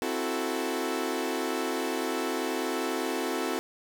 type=chord; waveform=sawtooth; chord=F# half-diminished seventh; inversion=second; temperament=equal; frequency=261.6 / 329.6 / 370 / 440 Hz; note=C4 / E4 / F#4 / A4; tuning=0 / 0 / 0 / 0 cents; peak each=-30 dBFS; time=0.02-3.59 s; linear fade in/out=0 ms; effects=none